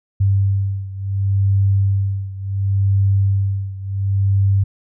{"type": "beating tone pair", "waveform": "sine", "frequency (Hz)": [98, 98.7], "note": ["G2", "G2"], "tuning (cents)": [0, 12], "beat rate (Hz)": 0.7, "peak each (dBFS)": [-16, -19], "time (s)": [0.2, 4.64], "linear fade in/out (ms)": 10, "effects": []}